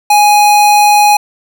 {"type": "tone", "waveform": "square", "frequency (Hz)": 831, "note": "G#5", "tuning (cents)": 1, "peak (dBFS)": -5, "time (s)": [0.1, 1.17], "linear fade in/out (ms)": 5, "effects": []}